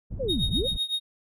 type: low-pass noise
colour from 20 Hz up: pink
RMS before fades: -32 dBFS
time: 0.1-0.78 s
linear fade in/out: 20 ms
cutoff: 150 Hz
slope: 12 dB/octave
type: linear two-way sweep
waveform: sine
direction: down then up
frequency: 578 to 32.92 to 578 Hz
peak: -26 dBFS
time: 0.19-0.68 s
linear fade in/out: 20 ms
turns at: 0.48 s
type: tone with tremolo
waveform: triangle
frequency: 3729 Hz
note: A#7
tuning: in tune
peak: -21 dBFS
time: 0.28-1 s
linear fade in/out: 20 ms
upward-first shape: triangle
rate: 7.9 Hz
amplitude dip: 95%
effects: none